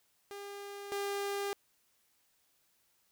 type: tone pair in turn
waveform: sawtooth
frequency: 402.8 / 401.3 Hz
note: G4 / G4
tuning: +47 / +41 cents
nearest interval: unison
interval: 6 cents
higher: first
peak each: -39 / -30 dBFS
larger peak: second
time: 0.31-0.92 / 0.92-1.53 s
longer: neither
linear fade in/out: 0 ms
effects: white hiss -73 dBFS RMS until 3.11 s